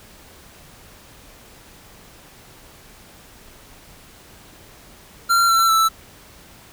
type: tone with pitch steps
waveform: square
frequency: 1374 / 1347.3 / 1321.1 Hz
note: F6 / E6 / E6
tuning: -29 / +37 / +3 cents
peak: -14 dBFS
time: 5.29-5.89 s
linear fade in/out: 20 ms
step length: 200 ms
effects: pink hiss -46 dBFS RMS until 6.72 s